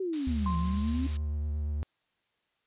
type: exponential two-way sweep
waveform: sine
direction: down then up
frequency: 390 to 164.81 to 272.9 Hz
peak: -29 dBFS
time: 0-1.07 s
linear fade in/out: 5 ms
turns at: 0.57 s
type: noise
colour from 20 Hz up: blue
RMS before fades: -38 dBFS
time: 0.13-1.17 s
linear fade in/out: 2 ms
type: tone with vibrato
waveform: triangle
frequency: 74.5 Hz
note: D2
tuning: 25 cents sharp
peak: -27 dBFS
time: 0.27-1.83 s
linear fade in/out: 0 ms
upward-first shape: triangle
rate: 8.6 Hz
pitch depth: 33 cents each way
type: tone with exponential decay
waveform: sine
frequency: 1046.5 Hz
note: C6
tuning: in tune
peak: -30 dBFS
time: 0.46-1.34 s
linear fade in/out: 2 ms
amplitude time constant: 190 ms
effects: white hiss -75 dBFS RMS until 2.66 s + resampled to 8000 Hz